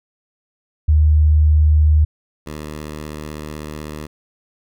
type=tone pair in turn; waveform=sine / 10% pulse; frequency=76.4 / 75.99 Hz; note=D#2 / D#2; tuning=-31 / -40 cents; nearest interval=unison; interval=9 cents; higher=first; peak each=-9 / -20 dBFS; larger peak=first; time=0.88-2.05 / 2.46-4.07 s; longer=second; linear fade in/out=10 ms; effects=none